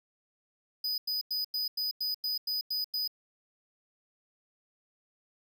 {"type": "tone bursts", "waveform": "square", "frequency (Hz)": 4978, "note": "D#8", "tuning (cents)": 0, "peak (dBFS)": -30, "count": 10, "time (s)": [0.84, 3.077], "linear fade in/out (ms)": 5, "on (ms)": 140, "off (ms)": 93, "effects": []}